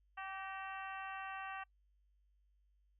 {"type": "harmonic tone with a mistuned harmonic", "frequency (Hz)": 386.1, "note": "G4", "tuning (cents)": -26, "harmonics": [2, 3, 4, 5, 6, 7, 8], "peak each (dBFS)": [-47, -48, -50, -52, -60, -53, -63], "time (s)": [0.17, 1.64], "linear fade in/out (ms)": 10, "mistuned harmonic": 5, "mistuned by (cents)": -42, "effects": ["noise-tail reverb RT60 0.1 s tail -26 dB re dry", "added 50 Hz sine -70 dBFS peak until 2.99 s"]}